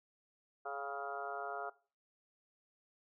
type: harmonic tone with a mistuned harmonic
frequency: 140 Hz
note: C#3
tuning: 18 cents sharp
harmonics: 3 / 4 / 5 / 6 / 7 / 8 / 9 / 10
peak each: -47 / -50 / -43 / -51 / -52 / -54 / -47 / -48 dBFS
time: 0.65-1.7 s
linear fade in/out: 10 ms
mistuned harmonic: 6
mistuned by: -67 cents
effects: noise-tail reverb RT60 0.4 s tail -20 dB re dry